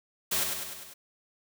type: noise with echo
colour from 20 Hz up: white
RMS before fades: -28 dBFS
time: 0.31-0.44 s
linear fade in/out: 10 ms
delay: 100 ms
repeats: 5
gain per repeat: -4 dB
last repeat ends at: 0.94 s
effects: none